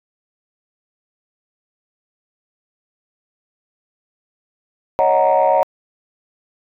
sine chord, D# minor seventh, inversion third, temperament equal, 554.4 / 622.3 / 740 / 932.3 Hz, C#5 / D#5 / F#5 / A#5, 0 / 0 / 0 / 0 cents, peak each -16 dBFS, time 4.99-5.63 s, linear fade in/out 0 ms, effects tanh soft clip ceiling -5 dBFS

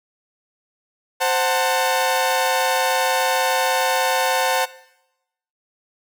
sawtooth chord, F# diminished, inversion second, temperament equal with one note detuned, 523.3 / 740 / 893.3 Hz, C5 / F#5 / A5, 0 / 0 / +26 cents, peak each -18 dBFS, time 1.2-4.66 s, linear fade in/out 20 ms, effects noise-tail reverb RT60 0.9 s tail -19 dB re dry

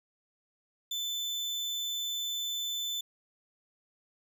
35% pulse tone, 3520 Hz, A7, in tune, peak -30 dBFS, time 0.91-3.01 s, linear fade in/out 5 ms, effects none

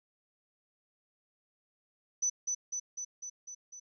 sine tone with echo, 5990 Hz, F#8, 20 cents sharp, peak -27 dBFS, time 2.22-2.3 s, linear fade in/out 10 ms, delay 250 ms, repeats 6, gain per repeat -3 dB, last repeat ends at 3.8 s, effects none

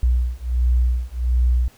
sine beating tone pair, 60.5 / 61.9 Hz, B1 / B1, -35 / +5 cents, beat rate 1.4 Hz, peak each -19 / -19 dBFS, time 0.03-1.68 s, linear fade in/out 0 ms, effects pink hiss -52 dBFS RMS until 1.77 s

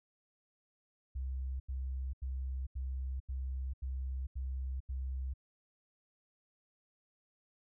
sine tone bursts, 65.41 Hz, C2, in tune, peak -35 dBFS, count 8, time 1.15-5.338 s, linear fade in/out 10 ms, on 450 ms, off 84 ms, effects none

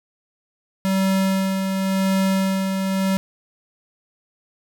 square tone with tremolo, 191.8 Hz, G3, 37 cents flat, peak -17 dBFS, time 0.85-3.17 s, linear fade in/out 0 ms, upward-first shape sine, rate 0.92 Hz, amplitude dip 40%, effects none

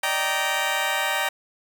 15% pulse chord, Eb major seventh, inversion third, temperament just, 583.4 / 622.3 / 777.8 / 933.4 Hz, D5 / Eb5 / G5 / Bb5, -12 / 0 / -14 / +2 cents, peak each -24 / -25 / -20 / -21 dBFS, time 0.03-1.29 s, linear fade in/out 5 ms, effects 8-bit

